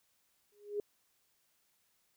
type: tone with exponential growth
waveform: sine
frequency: 412.5 Hz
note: G#4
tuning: 12 cents flat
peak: -30 dBFS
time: 0.52-0.8 s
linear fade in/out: 2 ms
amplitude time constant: 59 ms
effects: white hiss -75 dBFS RMS until 2.16 s